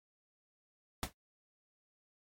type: noise with exponential decay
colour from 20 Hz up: pink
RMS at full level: -32 dBFS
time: 1.03-1.13 s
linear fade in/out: 1 ms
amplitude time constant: 20 ms
effects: noise-tail reverb RT60 0.1 s tail -21 dB re dry + MP3 64 kbps